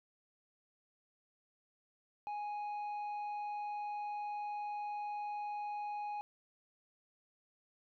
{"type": "tone with tanh clipping", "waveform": "sine", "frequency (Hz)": 830.6, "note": "G#5", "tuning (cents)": 0, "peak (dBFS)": -39, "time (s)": [2.27, 6.21], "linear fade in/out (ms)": 0, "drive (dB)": 5, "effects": []}